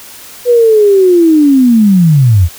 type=linear sweep; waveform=sine; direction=down; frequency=493.9 to 77.78 Hz; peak=-3 dBFS; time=0.45-2.49 s; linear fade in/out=50 ms; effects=white hiss -32 dBFS RMS until 2.58 s